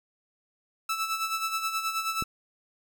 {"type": "tone with tremolo", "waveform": "sawtooth", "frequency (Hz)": 1316, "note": "E6", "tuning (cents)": -3, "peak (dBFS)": -22, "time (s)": [0.89, 2.24], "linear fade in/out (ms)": 5, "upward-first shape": "sine", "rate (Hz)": 9.4, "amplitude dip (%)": 60}
{"type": "click", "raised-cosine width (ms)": 3, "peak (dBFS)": -21, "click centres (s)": 2.224}
{"effects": []}